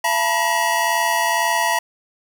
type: tone cluster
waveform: square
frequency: 679 / 888 / 970 / 1908 Hz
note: F5 / A5 / B5 / A#6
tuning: -49 / +16 / -31 / +40 cents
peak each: -25 / -23 / -22 / -23 dBFS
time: 0.04-1.79 s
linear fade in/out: 5 ms
effects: none